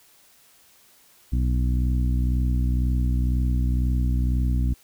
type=harmonic tone; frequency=62 Hz; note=B1; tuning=7 cents sharp; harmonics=1 / 2 / 3 / 4 / 5; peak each=-20 / -27 / -34 / -32 / -39 dBFS; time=1.32-4.74 s; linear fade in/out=10 ms; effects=white hiss -56 dBFS RMS until 4.83 s